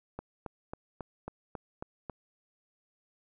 click train, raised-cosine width 1 ms, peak -24 dBFS, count 8, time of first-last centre 0.19-2.097 s, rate 3.67 Hz, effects none

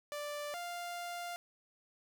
sawtooth tone pair in turn, 587.3 / 698.4 Hz, D5 / F5, 0 / 0 cents, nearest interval minor third, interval 300 cents, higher second, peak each -35 / -36 dBFS, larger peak first, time 0.12-0.54 / 0.54-1.36 s, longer second, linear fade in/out 0 ms, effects none

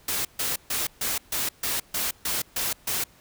white noise bursts, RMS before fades -27 dBFS, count 10, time 0.08-3.04 s, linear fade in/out 5 ms, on 170 ms, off 140 ms, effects pink hiss -56 dBFS RMS until 3.2 s

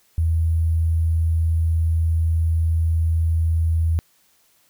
sine tone with sample-and-hold, 81.7 Hz, E2, 15 cents flat, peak -16 dBFS, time 0.18-3.99 s, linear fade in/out 0 ms, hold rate 11025 Hz, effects white hiss -60 dBFS RMS until 4.69 s

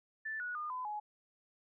sine tone with pitch steps, 1760 / 1463 / 1216.1 / 1010.9 / 840.3 Hz, A6 / F#6 / D#6 / B5 / G#5, 0 / -20 / -40 / +40 / +20 cents, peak -37 dBFS, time 0.25-1 s, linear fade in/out 10 ms, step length 150 ms, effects none

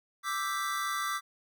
square chord, E minor seventh, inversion third, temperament equal, 1174.7 / 1318.5 / 1568 / 1975.5 Hz, D6 / E6 / G6 / B6, 0 / 0 / 0 / 0 cents, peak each -34 / -38 / -40 / -39 dBFS, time 0.23-1.21 s, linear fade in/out 50 ms, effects none

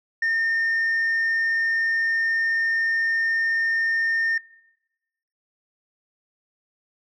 sine tone, 1819 Hz, A#6, 43 cents flat, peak -17 dBFS, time 0.22-4.38 s, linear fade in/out 5 ms, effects noise-tail reverb RT60 1.0 s tail -24 dB re dry + tanh soft clip ceiling -18 dBFS

